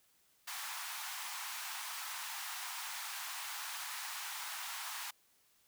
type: high-pass noise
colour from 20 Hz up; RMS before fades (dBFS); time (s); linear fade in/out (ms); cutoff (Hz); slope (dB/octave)
pink; -43; 0.47-5.11; 10; 820; 48
effects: white hiss -71 dBFS RMS until 5.67 s